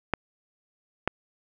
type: clicks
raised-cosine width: 0.5 ms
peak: -8 dBFS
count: 2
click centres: 0.137 / 1.076 s
effects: none